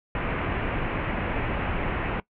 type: low-pass noise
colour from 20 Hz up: pink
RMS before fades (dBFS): -28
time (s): 0.15-2.2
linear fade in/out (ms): 2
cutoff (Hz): 2700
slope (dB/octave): 48
effects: noise-tail reverb RT60 0.1 s tail -21 dB re dry